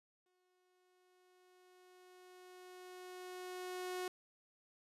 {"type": "tone with exponential growth", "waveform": "sawtooth", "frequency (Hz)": 365.1, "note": "F#4", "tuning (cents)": -23, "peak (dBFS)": -35, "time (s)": [0.26, 4.08], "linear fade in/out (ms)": 2, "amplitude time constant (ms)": 830, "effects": ["resampled to 32000 Hz"]}